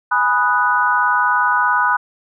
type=chord; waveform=sine; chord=G# minor seventh; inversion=none; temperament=equal; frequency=830.6 / 987.8 / 1244.5 / 1480 Hz; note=G#5 / B5 / D#6 / F#6; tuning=0 / 0 / 0 / 0 cents; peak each=-23 / -17 / -19 / -17 dBFS; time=0.11-1.97 s; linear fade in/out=10 ms; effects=none